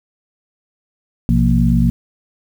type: harmonic tone with a mistuned harmonic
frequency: 58.27 Hz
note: A#1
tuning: in tune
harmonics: 1 / 2 / 3 / 4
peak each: -16 / -16 / -16 / -16 dBFS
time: 1.29-1.9 s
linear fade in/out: 0 ms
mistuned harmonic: 2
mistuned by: +140 cents
effects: 7-bit